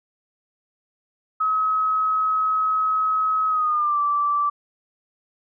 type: tone with pitch glide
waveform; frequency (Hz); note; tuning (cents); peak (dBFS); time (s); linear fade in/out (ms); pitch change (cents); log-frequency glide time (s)
sine; 1278 to 1165.2; D#6 to D6; +46 to -14; -18; 1.4-4.5; 10; -160; 3.48-4
effects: none